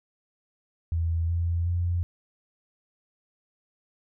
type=tone with pitch steps; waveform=sine; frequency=83 / 85.09 / 87.23 Hz; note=E2 / F2 / F2; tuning=+12 / -45 / -2 cents; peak=-23 dBFS; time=0.92-2.03 s; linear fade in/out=0 ms; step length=370 ms; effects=none